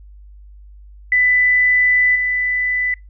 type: tone with level steps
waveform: sine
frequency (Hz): 1993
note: B6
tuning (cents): +15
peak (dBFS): -11 / -16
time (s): 1.12-2.94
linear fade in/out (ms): 2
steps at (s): 2.15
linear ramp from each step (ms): 10
effects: noise-tail reverb RT60 0.2 s tail -26 dB re dry + added 50 Hz sine -38 dBFS peak until 3.09 s